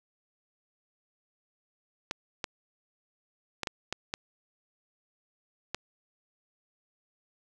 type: clicks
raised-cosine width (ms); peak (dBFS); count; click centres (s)
0.2; -14; 7; 2.111 / 2.442 / 3.633 / 3.672 / 3.926 / 4.139 / 5.746
effects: none